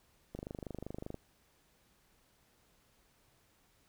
click train, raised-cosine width 2 ms, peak -28 dBFS, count 21, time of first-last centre 0.35-1.144 s, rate 25.2 Hz, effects pink hiss -70 dBFS RMS until 3.88 s

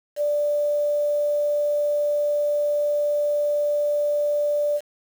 sine tone with quantisation, 587.3 Hz, D5, in tune, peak -19 dBFS, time 0.16-4.81 s, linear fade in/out 50 ms, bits 7, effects none

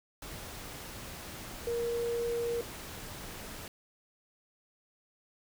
sine tone in noise, 470.5 Hz, A#4, 16 cents sharp, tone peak -30 dBFS, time 1.67-2.61 s, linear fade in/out 2 ms, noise pink, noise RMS -44 dBFS, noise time 0.22-3.68 s, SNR +11 dB, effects none

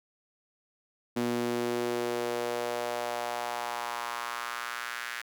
sawtooth tone with high-pass filter sweep, 120 Hz, B2, 49 cents flat, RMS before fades -33 dBFS, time 1.16-5.22 s, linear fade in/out 10 ms, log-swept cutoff 260 to 1700 Hz, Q 2.4, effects none

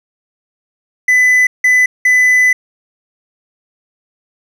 triangle tone bursts at uneven times, 2002 Hz, B6, 23 cents sharp, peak -5 dBFS, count 3, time 1.08-1.47 / 1.64-1.86 / 2.05-2.53 s, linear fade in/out 5 ms, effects none

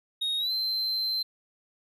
triangle tone with pitch glide, 3742 to 4104 Hz, A#7 to C8, +6 to -34 cents, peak -25 dBFS, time 0.21-1.23 s, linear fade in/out 10 ms, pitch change +160 cents, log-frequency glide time 0.38-0.52 s, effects none

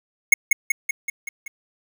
square tone with echo, 2176 Hz, C#7, 33 cents flat, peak -8 dBFS, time 0.32-0.34 s, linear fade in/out 5 ms, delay 190 ms, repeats 6, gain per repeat -4 dB, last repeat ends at 1.48 s, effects 8-bit

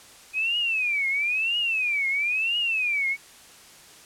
sine tone with vibrato, 2489 Hz, D#7, in tune, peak -22 dBFS, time 0.33-3.17 s, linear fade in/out 50 ms, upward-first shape triangle, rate 1 Hz, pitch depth 270 cents each way, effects white hiss -49 dBFS RMS until 4.05 s + low-pass 10000 Hz 12 dB/octave

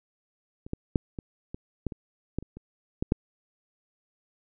clicks, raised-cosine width 3 ms, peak -28 / -17 / -9 / -22 / -23 / -15 / -24 / -15 / -29 / -29 / -14 / -8 dBFS, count 12, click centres 0.665 / 0.734 / 0.958 / 1.188 / 1.545 / 1.867 / 1.922 / 2.386 / 2.426 / 2.57 / 3.025 / 3.121 s, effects none

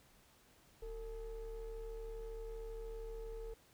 triangle ring-modulated tone, 207.6 Hz, G#3, in tune, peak -38 dBFS, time 0.82-3.54 s, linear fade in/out 5 ms, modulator 244 Hz, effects pink hiss -67 dBFS RMS until 3.73 s

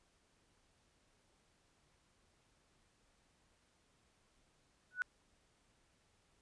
sine tone with exponential growth, 1480 Hz, F#6, in tune, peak -29 dBFS, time 4.91-5.02 s, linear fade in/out 0 ms, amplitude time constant 22 ms, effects pink hiss -74 dBFS RMS until 6.41 s + resampled to 22050 Hz

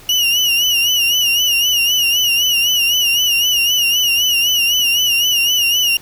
35% pulse tone with vibrato, 2881 Hz, F#7, 47 cents flat, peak -10 dBFS, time 0.09-5.97 s, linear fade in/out 2 ms, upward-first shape sine, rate 3.9 Hz, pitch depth 77 cents each way, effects pink hiss -41 dBFS RMS until 6.01 s

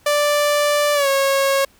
sawtooth tone with pitch glide, 587 to 547.7 Hz, D5 to C#5, -1 to -21 cents, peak -11 dBFS, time 0.06-1.65 s, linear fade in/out 5 ms, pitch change -120 cents, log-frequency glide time 0.94-1.08 s, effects pink hiss -54 dBFS RMS until 1.79 s

